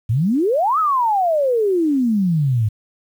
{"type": "exponential two-way sweep", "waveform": "sine", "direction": "up then down", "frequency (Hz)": [102.2, 1318.5, 102.2], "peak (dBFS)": -14, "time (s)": [0.09, 2.69], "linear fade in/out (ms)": 10, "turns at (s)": 0.79, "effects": ["8-bit"]}